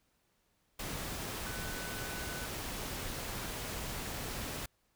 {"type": "tone in noise", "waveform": "sine", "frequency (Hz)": 1500, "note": "F#6", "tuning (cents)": 23, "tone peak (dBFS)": -46, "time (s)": [1.46, 2.46], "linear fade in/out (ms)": 5, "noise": "pink", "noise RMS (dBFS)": -40, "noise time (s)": [0.79, 4.66], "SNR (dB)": -9, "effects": ["pink hiss -75 dBFS RMS until 4.95 s"]}